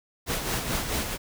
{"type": "noise with tremolo", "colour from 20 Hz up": "pink", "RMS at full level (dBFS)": -27, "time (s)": [0.26, 1.18], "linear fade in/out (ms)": 50, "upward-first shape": "sine", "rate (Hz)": 4.6, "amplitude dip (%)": 50, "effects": []}